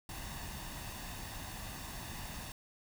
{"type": "noise with comb filter", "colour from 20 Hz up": "pink", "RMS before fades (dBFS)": -44, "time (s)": [0.09, 2.52], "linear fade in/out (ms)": 2, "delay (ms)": 1.1, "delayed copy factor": 0.55, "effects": []}